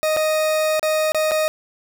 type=tone with dropouts; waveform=40% pulse; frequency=622.3 Hz; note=D#5; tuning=in tune; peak=-16 dBFS; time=0.03-1.48 s; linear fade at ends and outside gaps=0 ms; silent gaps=0.165-0.17 / 0.795-0.829 / 1.12-1.146 / 1.311-1.317 s; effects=none